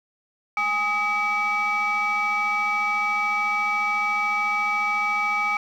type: tone cluster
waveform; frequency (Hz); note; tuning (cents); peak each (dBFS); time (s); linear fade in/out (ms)
sine; 824 / 1256 / 2289; G#5 / D#6 / D7; -14 / +16 / -45; -26 / -24 / -22; 0.57-5.57; 2
effects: tanh soft clip ceiling -16 dBFS + 9-bit